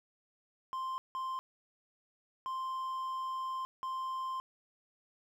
triangle tone bursts at uneven times, 1046.5 Hz, C6, in tune, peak -33 dBFS, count 4, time 0.73-0.98 / 1.15-1.39 / 2.46-3.65 / 3.83-4.4 s, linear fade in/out 0 ms, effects none

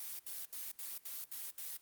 blue noise bursts, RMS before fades -44 dBFS, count 7, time 0-1.768 s, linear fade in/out 2 ms, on 190 ms, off 73 ms, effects white hiss -67 dBFS RMS until 1.81 s + Opus 24 kbps

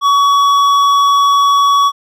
triangle tone with hard clipping, 1128 Hz, C#6, 30 cents sharp, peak -9 dBFS, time 0.01-1.92 s, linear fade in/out 50 ms, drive 12 dB, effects none

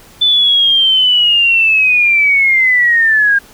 sine linear sweep, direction down, 3520 to 1603 Hz, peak -7 dBFS, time 0.21-3.39 s, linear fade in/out 10 ms, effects pink hiss -41 dBFS RMS until 3.53 s

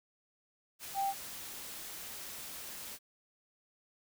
sine tone in noise, 787 Hz, G5, 7 cents sharp, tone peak -30 dBFS, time 0.94-1.14 s, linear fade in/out 50 ms, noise white, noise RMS -45 dBFS, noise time 0.79-2.99 s, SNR +12 dB, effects none

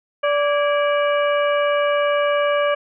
harmonic tone with a mistuned harmonic, 581 Hz, D5, 19 cents flat, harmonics 1 / 2 / 3 / 4 / 5, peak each -17 / -23 / -27 / -29 / -31 dBFS, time 0.23-2.75 s, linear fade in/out 10 ms, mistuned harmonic 3, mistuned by -98 cents, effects none

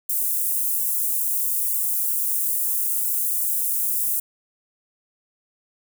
white high-pass noise, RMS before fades -23 dBFS, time 0.09-4.2 s, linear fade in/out 5 ms, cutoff 9200 Hz, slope 24 dB/octave, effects none

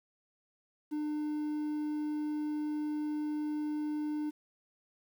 triangle tone with quantisation, 300.9 Hz, D4, 42 cents sharp, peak -30 dBFS, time 0.91-4.31 s, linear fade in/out 20 ms, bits 10, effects none

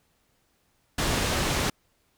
pink low-pass noise, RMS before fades -26 dBFS, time 0.98-1.7 s, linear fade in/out 5 ms, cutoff 8500 Hz, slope 12 dB/octave, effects pink hiss -69 dBFS RMS until 2.17 s

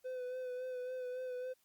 triangle tone with vibrato, 505 Hz, B4, 39 cents sharp, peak -37 dBFS, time 0.04-1.54 s, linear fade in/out 20 ms, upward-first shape sine, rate 3.6 Hz, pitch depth 28 cents each way, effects white hiss -75 dBFS RMS until 1.64 s + Opus 48 kbps

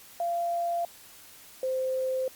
sine tone pair in turn, 688 / 519.6 Hz, F5 / C5, -26 / -12 cents, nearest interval perfect fourth, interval 486 cents, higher first, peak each -26 dBFS, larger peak neither, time 0.2-0.85 / 1.63-2.28 s, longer neither, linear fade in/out 2 ms, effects white hiss -51 dBFS RMS until 2.35 s + Opus 48 kbps

